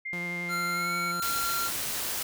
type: tone with pitch glide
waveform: sine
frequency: 2107 to 2230 Hz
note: C7 to C#7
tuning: +12 to +10 cents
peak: -32 dBFS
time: 0.05-1.12 s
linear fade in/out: 10 ms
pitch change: +98 cents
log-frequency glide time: 0.72-0.94 s
type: tone with vibrato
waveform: sawtooth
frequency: 174.61 Hz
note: F3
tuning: in tune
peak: -32 dBFS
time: 0.13-1.2 s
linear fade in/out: 0 ms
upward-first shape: triangle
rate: 11 Hz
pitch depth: 17 cents each way
type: tone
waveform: square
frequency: 1376 Hz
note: F6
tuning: 26 cents flat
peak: -30 dBFS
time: 0.48-1.71 s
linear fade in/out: 50 ms
type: noise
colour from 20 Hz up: white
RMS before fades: -32 dBFS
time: 1.22-2.23 s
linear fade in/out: 5 ms
effects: none